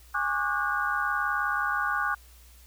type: tone cluster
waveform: sine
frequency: 824 / 1103 / 1182 / 1461 / 1607 Hz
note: G#5 / C#6 / D6 / F#6 / G6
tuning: -14 / -9 / +11 / -22 / +43 cents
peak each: -34 / -33 / -31 / -28 / -35 dBFS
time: 0.14-2.15 s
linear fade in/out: 10 ms
effects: added 60 Hz sine -51 dBFS peak until 2.66 s + white hiss -57 dBFS RMS until 2.66 s